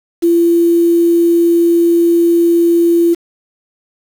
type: tone with quantisation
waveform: sine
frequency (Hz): 339.9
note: F4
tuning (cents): -47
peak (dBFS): -7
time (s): 0.22-3.15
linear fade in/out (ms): 20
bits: 5
effects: none